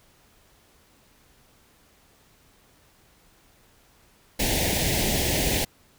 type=band-stop noise; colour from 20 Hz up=pink; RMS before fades=-24 dBFS; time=4.39-5.65 s; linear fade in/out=10 ms; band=850 to 1800 Hz; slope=48 dB/octave; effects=pink hiss -59 dBFS RMS until 5.98 s